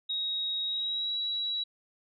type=tone with pitch glide; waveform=sine; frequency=3786 to 3897 Hz; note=A#7 to B7; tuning=+26 to -24 cents; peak=-29 dBFS; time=0.09-1.64 s; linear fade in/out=10 ms; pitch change=+50 cents; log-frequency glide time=0.64-1.15 s; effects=none